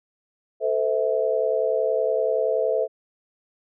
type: tone cluster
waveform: sine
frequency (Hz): 442.4 / 513 / 651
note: A4 / C5 / E5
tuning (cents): +9 / -34 / -22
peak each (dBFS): -24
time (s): 0.6-2.88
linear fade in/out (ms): 50
effects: none